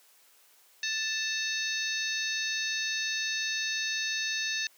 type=harmonic tone with a mistuned harmonic; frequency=880 Hz; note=A5; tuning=in tune; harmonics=2 / 3 / 4 / 5 / 6 / 7; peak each=-34 / -36 / -36 / -37 / -40 / -37 dBFS; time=0.83-4.67 s; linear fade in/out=2 ms; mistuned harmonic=4; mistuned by=+89 cents; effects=white hiss -61 dBFS RMS until 4.77 s + high-pass 400 Hz 12 dB/octave